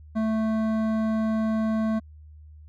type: tone with hard clipping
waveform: sine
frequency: 220 Hz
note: A3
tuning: in tune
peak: -24 dBFS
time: 0.15-2 s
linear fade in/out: 20 ms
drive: 12 dB
effects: added 76 Hz sine -44 dBFS peak until 2.68 s